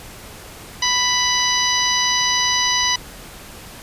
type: harmonic tone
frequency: 990 Hz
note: B5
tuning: 4 cents sharp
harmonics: 1 / 2 / 3 / 4 / 5 / 6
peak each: -23 / -23 / -23 / -23 / -23 / -23 dBFS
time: 0.82-2.96 s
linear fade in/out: 5 ms
effects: pink hiss -38 dBFS RMS until 3.82 s + resampled to 32000 Hz